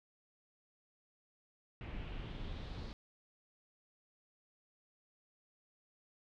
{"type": "noise with low-pass filter sweep", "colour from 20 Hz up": "brown", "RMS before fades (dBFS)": -44, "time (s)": [1.81, 2.93], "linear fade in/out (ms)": 0, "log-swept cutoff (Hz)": [2600, 4400], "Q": 2.9, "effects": []}